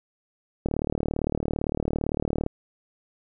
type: click train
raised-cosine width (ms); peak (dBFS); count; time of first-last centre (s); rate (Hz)
2; -12; 69; 0.66-2.464; 37.7
effects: none